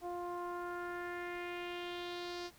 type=tone with low-pass filter sweep; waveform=sawtooth; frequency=351.4 Hz; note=F4; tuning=11 cents sharp; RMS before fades=-42 dBFS; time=0.01-2.51 s; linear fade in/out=50 ms; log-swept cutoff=800 to 5100 Hz; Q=2.9; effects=pink hiss -62 dBFS RMS until 2.58 s

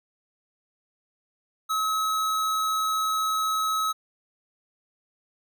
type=tone; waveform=square; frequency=1284 Hz; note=E6; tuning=46 cents flat; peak=-24 dBFS; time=1.69-3.93 s; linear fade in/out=20 ms; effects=none

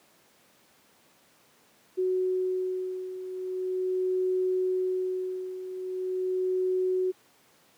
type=beating tone pair; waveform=sine; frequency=370 / 370.41 Hz; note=F#4 / F#4; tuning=0 / +2 cents; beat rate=0.41 Hz; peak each=-32 / -27 dBFS; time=1.97-7.12 s; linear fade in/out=20 ms; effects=pink hiss -61 dBFS RMS until 7.77 s + high-pass 200 Hz 12 dB/octave

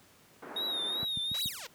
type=band-pass noise; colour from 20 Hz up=pink; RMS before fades=-45 dBFS; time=0.42-1.05 s; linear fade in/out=5 ms; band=240 to 1700 Hz; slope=24 dB/octave
type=tone with vibrato; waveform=triangle; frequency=3729 Hz; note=A#7; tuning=in tune; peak=-30 dBFS; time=0.56-1.49 s; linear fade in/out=5 ms; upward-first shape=triangle; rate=2.7 Hz; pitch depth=90 cents each way
type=click train; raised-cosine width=5 ms; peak=-27 dBFS; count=4; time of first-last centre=1.03-1.459 s; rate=7 Hz
type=exponential two-way sweep; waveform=5% pulse; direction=up then down; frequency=440 to 4978 to 440 Hz; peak=-29 dBFS; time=1.34-1.67 s; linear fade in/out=5 ms; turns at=1.43 s
effects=pink hiss -60 dBFS RMS until 1.74 s + high-pass 100 Hz 12 dB/octave

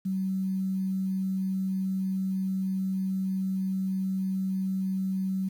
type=tone with quantisation; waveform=sine; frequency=190.1 Hz; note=F#3; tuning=47 cents sharp; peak=-26 dBFS; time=0.05-5.49 s; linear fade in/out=10 ms; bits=9; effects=none

